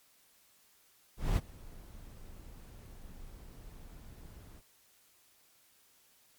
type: noise with ADSR envelope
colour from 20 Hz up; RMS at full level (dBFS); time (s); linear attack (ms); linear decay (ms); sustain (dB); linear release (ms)
brown; -26; 1.17-4.62; 200; 32; -24; 49
effects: white hiss -66 dBFS RMS until 6.38 s + MP3 96 kbps